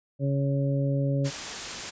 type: harmonic tone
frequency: 139 Hz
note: C#3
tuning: 5 cents sharp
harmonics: 1 / 2 / 3 / 4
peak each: -24 / -31 / -38 / -32 dBFS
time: 0.19-1.31 s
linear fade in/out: 50 ms
type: noise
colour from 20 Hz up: white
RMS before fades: -34 dBFS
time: 1.24-1.91 s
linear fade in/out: 20 ms
effects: resampled to 16000 Hz